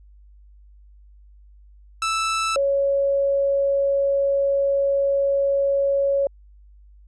sawtooth / sine tone pair in turn, 1318.5 / 555.5 Hz, E6 / C#5, 0 / +4 cents, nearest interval octave + minor third, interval 1496 cents, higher first, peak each -17 dBFS, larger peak neither, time 2.02-2.56 / 2.56-6.27 s, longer second, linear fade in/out 2 ms, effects added 50 Hz sine -46 dBFS peak until 7.07 s + resampled to 22050 Hz

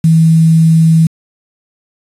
sine tone with quantisation, 162.1 Hz, E3, 29 cents flat, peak -4 dBFS, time 0.04-1.07 s, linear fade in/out 5 ms, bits 5, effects resampled to 32000 Hz

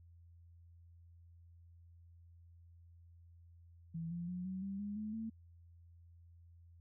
sine tone with pitch steps, 164.81 / 172.11 / 179.73 / 187.68 / 195.99 / 204.7 / 213.7 / 223.2 Hz, E3 / F3 / F3 / F#3 / G3 / G#3 / G#3 / A3, 0 / -25 / +50 / +25 / 0 / -25 / +50 / +25 cents, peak -39 dBFS, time 3.94-5.3 s, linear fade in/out 10 ms, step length 170 ms, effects added 85 Hz sine -58 dBFS peak until 6.8 s

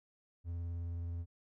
triangle tone with vibrato, 85.4 Hz, F2, 38 cents flat, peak -35 dBFS, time 0.44-1.26 s, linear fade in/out 50 ms, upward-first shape square, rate 19 Hz, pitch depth 17 cents each way, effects none

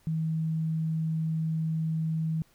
sine tone, 160 Hz, D#3, 49 cents sharp, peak -26 dBFS, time 0.07-2.42 s, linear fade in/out 0 ms, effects pink hiss -64 dBFS RMS until 2.54 s

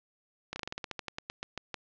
slowing click train, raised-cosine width 0.2 ms, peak -18 dBFS, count 16, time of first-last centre 0.53-1.743 s, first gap 30 ms, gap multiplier 1.13, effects low-pass 5000 Hz 12 dB/octave

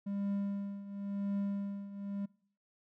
triangle tone with tremolo, 200 Hz, G3, 35 cents sharp, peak -29 dBFS, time 0.06-2.26 s, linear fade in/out 10 ms, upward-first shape triangle, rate 0.95 Hz, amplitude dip 80%, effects noise-tail reverb RT60 0.6 s tail -24 dB re dry

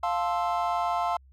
triangle chord, F major seventh, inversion none, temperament equal, 698.5 / 880 / 1046.5 / 1318.5 Hz, F5 / A5 / C6 / E6, 0 / 0 / 0 / 0 cents, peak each -26 / -29 / -29 / -32 dBFS, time 0.03-1.17 s, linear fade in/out 5 ms, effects added 66 Hz sine -52 dBFS peak until 1.32 s

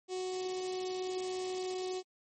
sawtooth tone with notch filter, 370 Hz, F#4, in tune, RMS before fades -37 dBFS, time 0.08-2.03 s, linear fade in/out 50 ms, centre 1500 Hz, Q 0.51, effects MP3 32 kbps

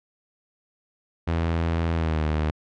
sawtooth tone with pitch glide, 83 to 77 Hz, E2 to D#2, +12 to -17 cents, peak -18 dBFS, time 1.27-2.51 s, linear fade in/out 10 ms, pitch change -129 cents, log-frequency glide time 1.94-2.24 s, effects low-pass 3000 Hz 12 dB/octave

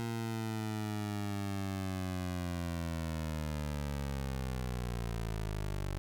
20% pulse linear sweep, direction down, 116.54 to 47.19 Hz, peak -30 dBFS, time 0-5.98 s, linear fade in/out 0 ms, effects none

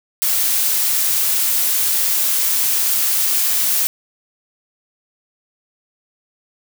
blue noise, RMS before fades -17 dBFS, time 0.22-3.87 s, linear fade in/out 0 ms, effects none

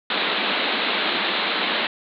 white band-pass noise, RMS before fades -23 dBFS, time 0.1-1.87 s, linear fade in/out 2 ms, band 180 to 4100 Hz, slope 96 dB/octave, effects none

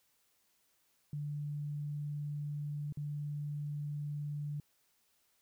sine tone with dropouts, 146.83 Hz, D3, in tune, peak -36 dBFS, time 1.13-4.6 s, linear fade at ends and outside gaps 2 ms, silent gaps 2.925-2.972 s, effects white hiss -74 dBFS RMS until 5.41 s

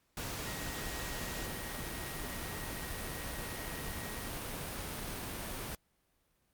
sine tone in noise, 1889 Hz, A#6, 22 cents sharp, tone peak -48 dBFS, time 0.46-4.28 s, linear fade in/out 2 ms, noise pink, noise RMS -40 dBFS, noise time 0.17-5.75 s, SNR -11 dB, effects pink hiss -75 dBFS RMS until 6.53 s + Opus 48 kbps

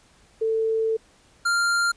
sine / square tone pair in turn, 445.1 / 1393.6 Hz, A4 / F6, +20 / -4 cents, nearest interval octave + minor sixth, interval 1976 cents, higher second, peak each -20 dBFS, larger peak neither, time 0.41-0.97 / 1.45-1.92 s, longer first, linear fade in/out 10 ms, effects pink hiss -57 dBFS RMS until 1.96 s + resampled to 22050 Hz

